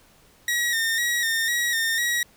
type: tone with vibrato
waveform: sawtooth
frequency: 1864.7 Hz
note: A#6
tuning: in tune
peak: -18 dBFS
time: 0.48-2.23 s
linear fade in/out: 2 ms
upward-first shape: square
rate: 2 Hz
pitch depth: 42 cents each way
effects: pink hiss -56 dBFS RMS until 2.36 s